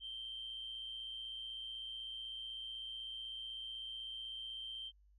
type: tone with amplitude modulation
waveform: sine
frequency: 3136 Hz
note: G7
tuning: in tune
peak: -40 dBFS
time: 0-4.92 s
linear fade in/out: 50 ms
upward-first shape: sine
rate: 116 Hz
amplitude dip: 50%
effects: tanh soft clip ceiling -37 dBFS + added 50 Hz sine -64 dBFS peak until 5.18 s